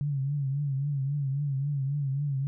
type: tone with vibrato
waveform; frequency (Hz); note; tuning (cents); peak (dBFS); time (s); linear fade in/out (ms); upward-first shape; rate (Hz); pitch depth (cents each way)
sine; 140; C#3; +18; -26; 0.01-2.47; 0; triangle; 3.7; 99
effects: none